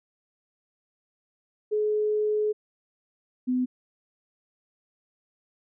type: tone pair in turn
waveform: sine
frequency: 424.3 / 252.3 Hz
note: G#4 / B3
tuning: +37 / +37 cents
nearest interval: major sixth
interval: 900 cents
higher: first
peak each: -22 dBFS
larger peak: neither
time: 1.71-2.53 / 3.47-3.66 s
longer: first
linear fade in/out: 20 ms
effects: none